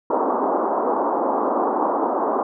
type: band-pass noise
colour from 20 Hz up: white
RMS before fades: -21 dBFS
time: 0.1-2.43 s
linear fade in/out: 2 ms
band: 240 to 1100 Hz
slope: 48 dB/octave
effects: none